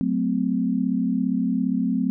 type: chord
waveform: sine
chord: F# diminished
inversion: none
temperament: equal with one note detuned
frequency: 185 / 220 / 257.4 Hz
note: F#3 / A3 / C4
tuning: 0 / 0 / -28 cents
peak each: -25 / -25 / -23 dBFS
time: 0.01-2.1 s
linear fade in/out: 0 ms
effects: none